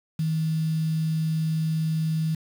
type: tone with quantisation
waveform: sine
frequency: 159.1 Hz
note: D#3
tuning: 39 cents sharp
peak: -22 dBFS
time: 0.19-2.35 s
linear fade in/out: 5 ms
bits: 7
effects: none